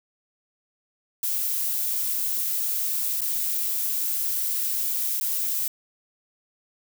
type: noise with dropouts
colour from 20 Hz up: violet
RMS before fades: -26 dBFS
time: 1.23-5.68 s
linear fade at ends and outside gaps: 2 ms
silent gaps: 3.208-3.216 / 5.2-5.21 s
effects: none